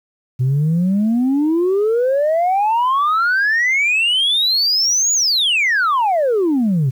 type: exponential two-way sweep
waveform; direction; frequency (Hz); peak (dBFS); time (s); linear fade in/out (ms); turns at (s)
sine; up then down; 123.47 to 6950 to 123.47; -11; 0.39-6.91; 20; 5.13
effects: tanh soft clip ceiling -11 dBFS + 8-bit